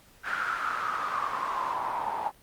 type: noise with band-pass filter sweep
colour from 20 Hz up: pink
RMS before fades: -31 dBFS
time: 0.23-2.32 s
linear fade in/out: 50 ms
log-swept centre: 1500 to 850 Hz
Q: 8.5
effects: pink hiss -58 dBFS RMS until 2.42 s + Opus 48 kbps